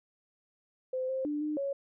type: tone with pitch steps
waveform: sine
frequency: 515 / 526 / 295.8 / 302.5 / 555 Hz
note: C5 / C5 / D4 / D#4 / C#5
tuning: -28 / +9 / +13 / -49 / +2 cents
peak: -30 dBFS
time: 0.93-1.73 s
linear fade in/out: 5 ms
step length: 160 ms
effects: none